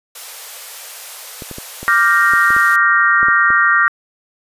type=high-pass noise; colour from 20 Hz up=white; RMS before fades=-32 dBFS; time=0.15-2.76 s; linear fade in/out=5 ms; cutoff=440 Hz; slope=96 dB/octave
type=clicks; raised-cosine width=2 ms; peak=-16 dBFS; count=10; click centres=1.422 / 1.513 / 1.584 / 1.83 / 2.336 / 2.505 / 2.565 / 3.23 / 3.285 / 3.504 s
type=chord; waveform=sine; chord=G minor seventh; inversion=second; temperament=equal; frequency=1174.7 / 1396.9 / 1568 / 1864.7 Hz; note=D6 / F6 / G6 / Bb6; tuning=0 / 0 / 0 / 0 cents; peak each=-16 / -14 / -17 / -14 dBFS; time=1.88-3.88 s; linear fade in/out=0 ms
effects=resampled to 32000 Hz